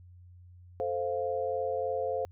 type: chord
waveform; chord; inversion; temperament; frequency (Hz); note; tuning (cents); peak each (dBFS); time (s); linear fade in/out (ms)
sine; F major; first; equal; 440 / 523.3 / 698.5; A4 / C5 / F5; 0 / 0 / 0; -35 / -31 / -35; 0.8-2.25; 0
effects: added 89 Hz sine -50 dBFS peak until 2.31 s